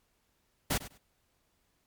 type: noise with echo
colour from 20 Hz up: pink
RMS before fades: -29 dBFS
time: 0.7-0.78 s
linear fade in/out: 10 ms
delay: 100 ms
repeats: 2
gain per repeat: -15 dB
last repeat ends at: 0.98 s
effects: pink hiss -74 dBFS RMS until 1.86 s + MP3 96 kbps